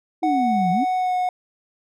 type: exponential two-way sweep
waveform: sine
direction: down then up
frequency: 329.6 to 170 to 304.4 Hz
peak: -20 dBFS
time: 0.22-0.85 s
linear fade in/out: 20 ms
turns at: 0.71 s
type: tone with pitch glide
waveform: triangle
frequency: 740 to 730.2 Hz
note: F#5 to F#5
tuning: 0 to -23 cents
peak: -17 dBFS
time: 0.23-1.29 s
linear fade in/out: 2 ms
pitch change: -23 cents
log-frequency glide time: 0.96-1.15 s
effects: none